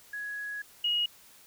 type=tone pair in turn; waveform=sine; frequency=1672 / 2887 Hz; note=G#6 / F#7; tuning=+11 / -43 cents; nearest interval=major sixth; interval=946 cents; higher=second; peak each=-34 / -25 dBFS; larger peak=second; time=0.13-0.62 / 0.84-1.06 s; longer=first; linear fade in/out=5 ms; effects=white hiss -56 dBFS RMS until 1.46 s